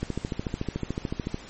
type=click train; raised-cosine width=3 ms; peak=-15 dBFS; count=19; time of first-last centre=0.03-1.344 s; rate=13.7 Hz; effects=pink hiss -45 dBFS RMS until 1.49 s + MP3 32 kbps